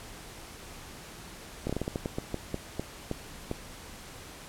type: slowing click train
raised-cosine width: 2 ms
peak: -17 dBFS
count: 14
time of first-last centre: 1.67-3.514 s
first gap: 25 ms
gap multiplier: 1.26
effects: pink hiss -46 dBFS RMS until 4.48 s + low-pass 12000 Hz 12 dB/octave